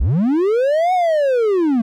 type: linear two-way sweep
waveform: triangle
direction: up then down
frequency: 43.41 to 749 to 217.9 Hz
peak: -11 dBFS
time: 0-1.82 s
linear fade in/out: 10 ms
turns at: 0.93 s
effects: none